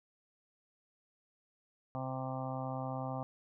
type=harmonic tone; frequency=130.81 Hz; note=C3; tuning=in tune; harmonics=1 / 2 / 4 / 5 / 6 / 7 / 8 / 9; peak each=-40 / -43 / -45 / -45 / -43 / -49 / -49 / -49 dBFS; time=1.95-3.23 s; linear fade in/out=0 ms; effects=none